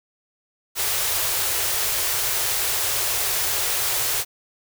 white band-stop noise, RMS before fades -23 dBFS, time 0.75-4.25 s, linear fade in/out 50 ms, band 140 to 340 Hz, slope 96 dB/octave, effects none

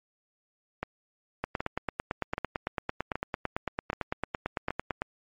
two click trains, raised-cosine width 0.5 ms, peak -16 / -14 dBFS, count 6 / 33, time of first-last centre 0.83-4.706 / 1.44-5.019 s, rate 1.29 / 8.94 Hz, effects MP3 48 kbps

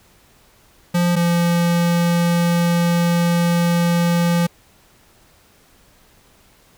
square tone pair in turn, 174.61 / 171.81 Hz, F3 / F3, 0 / -28 cents, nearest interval unison, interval 28 cents, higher first, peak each -15 dBFS, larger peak neither, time 0.94-1.16 / 1.16-4.47 s, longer second, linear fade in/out 10 ms, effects pink hiss -53 dBFS RMS until 6.77 s

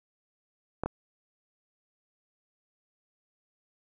clicks, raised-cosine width 1 ms, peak -16 dBFS, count 2, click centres 0.836 / 0.86 s, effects none

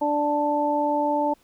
harmonic tone, 293.8 Hz, D4, 1 cent sharp, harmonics 1 / 2 / 3, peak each -26 / -25 / -23 dBFS, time 0.01-1.34 s, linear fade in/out 10 ms, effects pink hiss -61 dBFS RMS until 1.43 s

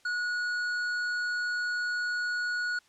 triangle tone with hard clipping, 1457 Hz, F#6, 27 cents flat, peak -30 dBFS, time 0.05-2.79 s, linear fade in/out 5 ms, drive 12 dB, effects white hiss -63 dBFS RMS until 2.88 s + low-pass 7000 Hz 12 dB/octave

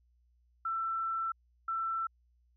sine tone bursts at uneven times, 1337 Hz, E6, 24 cents sharp, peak -31 dBFS, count 2, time 0.65-1.32 / 1.68-2.07 s, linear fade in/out 5 ms, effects added 60 Hz sine -66 dBFS peak until 2.56 s

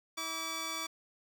10% pulse tone pair together, 323.1 / 1151.4 Hz, E4 / D6, -35 / -35 cents, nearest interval octave + minor seventh, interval 2200 cents, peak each -35 / -28 dBFS, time 0.17-0.87 s, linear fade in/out 10 ms, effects none

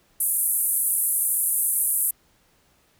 pink band-pass noise, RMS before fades -23 dBFS, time 0.2-2.11 s, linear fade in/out 5 ms, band 9500 to 13000 Hz, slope 48 dB/octave, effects pink hiss -62 dBFS RMS until 2.99 s

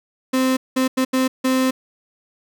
35% pulse tone bursts at uneven times, 259.8 Hz, C4, 12 cents flat, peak -14 dBFS, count 5, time 0.33-0.57 / 0.76-0.88 / 0.97-1.05 / 1.13-1.28 / 1.44-1.71 s, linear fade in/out 10 ms, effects none

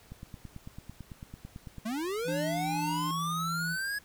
click train, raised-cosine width 5 ms, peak -30 dBFS, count 16, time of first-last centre 0.12-1.783 s, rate 9.02 Hz
square linear sweep, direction up, 207.7 to 1684 Hz, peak -32 dBFS, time 1.85-3.99 s, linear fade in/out 10 ms
sine tone, 165.7 Hz, E3, 9 cents sharp, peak -34 dBFS, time 2.24-3.77 s, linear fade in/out 50 ms
square tone with tremolo, 296.7 Hz, D4, 18 cents sharp, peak -35 dBFS, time 2.28-3.11 s, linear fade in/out 2 ms, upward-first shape sine, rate 2.2 Hz, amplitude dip 25%
effects pink hiss -58 dBFS RMS until 4.04 s

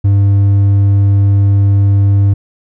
sine tone with hard clipping, 99.6 Hz, G2, 28 cents sharp, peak -7 dBFS, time 0.04-2.34 s, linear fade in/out 10 ms, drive 3 dB, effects none

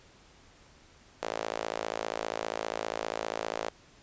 sawtooth tone with high-pass filter, 55 Hz, A1, in tune, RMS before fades -35 dBFS, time 1.22-3.7 s, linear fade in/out 5 ms, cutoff 550 Hz, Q 1.9, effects pink hiss -58 dBFS RMS until 4.02 s + resampled to 16000 Hz

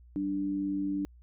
sine tone pair together, 191.8 / 294 Hz, G3 / D4, -37 / +2 cents, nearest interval perfect fifth, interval 739 cents, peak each -37 / -29 dBFS, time 0.16-1.05 s, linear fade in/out 0 ms, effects added 60 Hz sine -52 dBFS peak until 1.22 s

